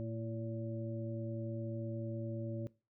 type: harmonic tone with a mistuned harmonic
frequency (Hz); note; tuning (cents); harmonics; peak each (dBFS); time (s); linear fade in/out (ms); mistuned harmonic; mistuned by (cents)
113.8; A#2; -41; 1 / 2 / 3 / 5; -40 / -44 / -45 / -46; 0-2.67; 0; 3; -23
effects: noise-tail reverb RT60 0.3 s tail -20 dB re dry